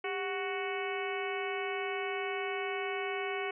harmonic tone with a mistuned harmonic, 371.1 Hz, F#4, 5 cents sharp, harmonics 1 / 2 / 3 / 4 / 5 / 6 / 7 / 8, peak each -36 / -40 / -43 / -44 / -45 / -40 / -45 / -47 dBFS, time 0.04-3.51 s, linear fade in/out 5 ms, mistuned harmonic 1, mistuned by +120 cents, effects none

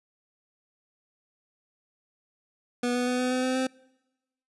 25% pulse tone with pitch steps, 244.3 / 246.9 / 249.4 / 252 / 254.7 / 257.3 / 260 Hz, B3 / B3 / B3 / B3 / C4 / C4 / C4, -19 / 0 / +17 / +35 / -46 / -29 / -11 cents, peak -21 dBFS, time 2.83-3.67 s, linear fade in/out 5 ms, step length 120 ms, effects noise-tail reverb RT60 1.0 s tail -25 dB re dry + resampled to 24000 Hz

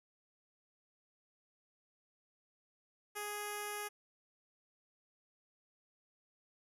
10% pulse tone with low-pass filter, 415.3 Hz, G#4, in tune, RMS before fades -42 dBFS, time 3.15-3.89 s, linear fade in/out 20 ms, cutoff 12000 Hz, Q 5.2, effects none

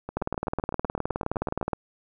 two click trains, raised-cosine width 1 ms, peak -12 / -20 dBFS, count 31 / 13, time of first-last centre 0.17-1.732 / 0.09-1.613 s, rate 19.2 / 7.88 Hz, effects none

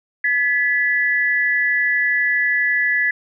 sine tone pair together, 1707.2 / 1975 Hz, G#6 / B6, +47 / 0 cents, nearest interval minor third, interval 253 cents, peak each -18 dBFS, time 0.24-3.11 s, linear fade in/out 5 ms, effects none

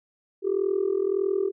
sine tone with amplitude modulation, 390.3 Hz, G4, 8 cents flat, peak -17 dBFS, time 0.42-1.52 s, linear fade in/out 50 ms, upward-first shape sine, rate 41.7 Hz, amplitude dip 90%, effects tanh soft clip ceiling -15 dBFS

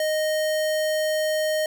square tone, 620 Hz, D#5, 6 cents flat, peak -22 dBFS, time 0-1.66 s, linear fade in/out 2 ms, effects none

